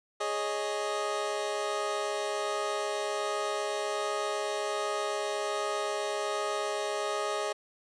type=chord; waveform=25% pulse; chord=Ab suspended fourth; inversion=none; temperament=equal; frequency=415.3 / 554.4 / 622.3 Hz; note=Ab4 / Db5 / Eb5; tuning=0 / 0 / 0 cents; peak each=-30 / -33 / -30 dBFS; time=0.2-7.53 s; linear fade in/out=10 ms; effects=resampled to 22050 Hz